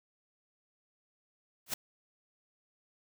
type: noise with exponential growth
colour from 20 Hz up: white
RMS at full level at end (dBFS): -28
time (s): 1.66-1.74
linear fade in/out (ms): 5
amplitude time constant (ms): 17
effects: none